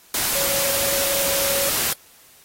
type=tone in noise; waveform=sine; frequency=554.4 Hz; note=C#5; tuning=in tune; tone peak=-26 dBFS; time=0.35-1.69 s; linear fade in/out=2 ms; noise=white; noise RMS=-22 dBFS; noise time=0.14-1.93 s; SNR=-7 dB; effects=white hiss -51 dBFS RMS until 2.44 s + AAC 48 kbps